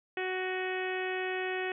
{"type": "harmonic tone with a mistuned harmonic", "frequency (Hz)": 371.6, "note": "F#4", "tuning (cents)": 7, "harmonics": [1, 2, 3, 4, 5, 6, 7, 8, 9], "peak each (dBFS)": [-34, -39, -48, -42, -38, -45, -41, -48, -53], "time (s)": [0.17, 1.72], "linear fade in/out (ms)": 2, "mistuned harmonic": 7, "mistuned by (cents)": -28, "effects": []}